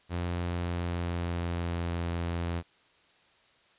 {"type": "tone with pitch glide", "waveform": "sawtooth", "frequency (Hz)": [87.31, 85.41], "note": ["F2", "F2"], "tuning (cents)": [0, -38], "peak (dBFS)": -26, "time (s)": [0.09, 2.63], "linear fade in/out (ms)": 50, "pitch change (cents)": -38, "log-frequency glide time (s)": [0.46, 1.95], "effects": ["white hiss -63 dBFS RMS until 3.78 s", "resampled to 8000 Hz"]}